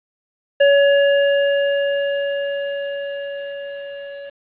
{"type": "tone with level ramp", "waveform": "square", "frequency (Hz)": 563, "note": "C#5", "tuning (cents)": 27, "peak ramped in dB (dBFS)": [-10, -32], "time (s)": [0.6, 4.3], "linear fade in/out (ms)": 10, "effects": ["resampled to 8000 Hz", "8-bit"]}